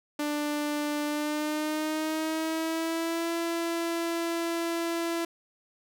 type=tone with pitch glide; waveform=sawtooth; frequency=295.7 to 335.8 Hz; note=D4 to E4; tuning=+12 to +32 cents; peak=-24 dBFS; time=0.19-5.25 s; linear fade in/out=5 ms; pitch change=+220 cents; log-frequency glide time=1.05-3.32 s; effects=none